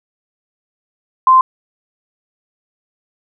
sine tone, 1040 Hz, C6, 11 cents flat, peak -5 dBFS, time 1.27-1.41 s, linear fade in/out 2 ms, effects none

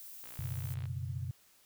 violet noise, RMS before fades -49 dBFS, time 0-0.74 s, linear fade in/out 0 ms
click train, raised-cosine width 0.3 ms, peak -36 dBFS, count 38, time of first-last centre 0.24-0.856 s, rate 60.1 Hz
sine chord, F# suspended fourth, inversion none, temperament just, 92.5 / 123.33 / 138.75 Hz, F#2 / B2 / C#3, 0 / -2 / +2 cents, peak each -39 / -39 / -42 dBFS, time 0.39-1.31 s, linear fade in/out 0 ms
effects white hiss -65 dBFS RMS until 1.65 s

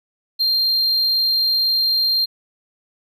triangle tone, 4186 Hz, C8, in tune, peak -14 dBFS, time 0.39-2.26 s, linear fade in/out 20 ms, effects none

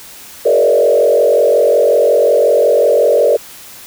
sine tone with frequency modulation, 523.3 Hz, C5, in tune, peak -7 dBFS, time 0.45-3.37 s, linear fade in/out 10 ms, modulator 45.5 Hz, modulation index 2.2, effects white hiss -35 dBFS RMS until 3.86 s

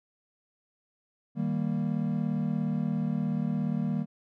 triangle chord, Eb major, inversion none, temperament equal, 155.56 / 196 / 233.1 Hz, Eb3 / G3 / Bb3, 0 / 0 / 0 cents, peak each -29 dBFS, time 1.35-4.06 s, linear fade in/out 50 ms, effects none

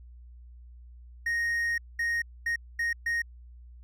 triangle tone bursts at uneven times, 1864.7 Hz, A#6, in tune, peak -24 dBFS, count 5, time 1.26-1.78 / 1.99-2.22 / 2.46-2.56 / 2.79-2.93 / 3.06-3.22 s, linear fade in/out 5 ms, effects added 60 Hz sine -46 dBFS peak until 3.83 s

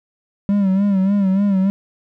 triangle tone with vibrato, 196 Hz, G3, in tune, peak -11 dBFS, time 0.49-1.7 s, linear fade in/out 0 ms, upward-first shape sine, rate 3.4 Hz, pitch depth 73 cents each way, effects none

